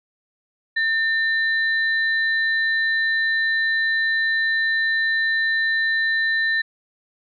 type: tone pair together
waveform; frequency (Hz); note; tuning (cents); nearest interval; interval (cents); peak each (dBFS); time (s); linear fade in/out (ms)
sine; 1800 / 3985; A6 / B7; +39 / +15; octave + major second; 1376; -18 / -29; 0.76-6.62; 10
effects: none